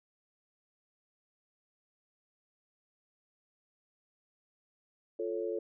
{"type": "chord", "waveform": "sine", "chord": "F augmented", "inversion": "none", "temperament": "equal", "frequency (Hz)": [349.2, 440, 554.4], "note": ["F4", "A4", "C#5"], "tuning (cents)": [0, 0, 0], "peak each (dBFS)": [-37, -35, -39], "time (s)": [5.19, 5.59], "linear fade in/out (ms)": 5, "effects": []}